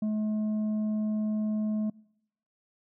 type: tone with tanh clipping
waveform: triangle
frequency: 214.1 Hz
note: A3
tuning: 47 cents flat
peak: -27 dBFS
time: 0.02-1.9 s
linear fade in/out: 5 ms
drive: 9 dB
effects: noise-tail reverb RT60 0.8 s tail -25 dB re dry